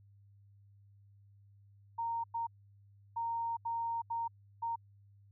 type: tone bursts at uneven times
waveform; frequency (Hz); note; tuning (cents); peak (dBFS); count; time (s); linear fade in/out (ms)
sine; 925; A#5; -14; -33; 6; 1.98-2.24 / 2.34-2.47 / 3.16-3.57 / 3.65-4.02 / 4.1-4.28 / 4.62-4.76; 10
effects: added 100 Hz sine -59 dBFS peak until 5.31 s